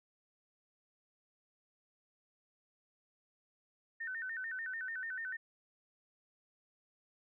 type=tone with vibrato; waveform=sine; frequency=1661.2 Hz; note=G#6; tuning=in tune; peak=-38 dBFS; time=4-5.37 s; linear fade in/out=10 ms; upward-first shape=square; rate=6.8 Hz; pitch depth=160 cents each way; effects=none